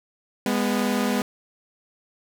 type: tone pair together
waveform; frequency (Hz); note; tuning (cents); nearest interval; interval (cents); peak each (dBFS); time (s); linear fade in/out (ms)
sawtooth; 205 / 246.9; G#3 / B3; -22 / 0; minor third; 322; -20; 0.46-1.22; 2
effects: none